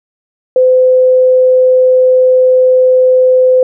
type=tone; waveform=sine; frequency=511 Hz; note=C5; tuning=41 cents flat; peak=-4 dBFS; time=0.56-3.63 s; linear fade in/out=2 ms; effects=none